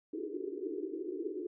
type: band-pass noise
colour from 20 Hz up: white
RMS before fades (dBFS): -39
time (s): 0.13-1.47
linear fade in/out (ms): 5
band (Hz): 300 to 430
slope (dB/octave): 96
effects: none